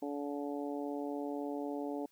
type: harmonic tone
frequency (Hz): 143.7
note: D3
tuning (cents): -37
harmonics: 2 / 3 / 4 / 5 / 6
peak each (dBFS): -38 / -42 / -44 / -46 / -48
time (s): 0.02-2.06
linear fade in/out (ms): 5
effects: white hiss -71 dBFS RMS until 2.11 s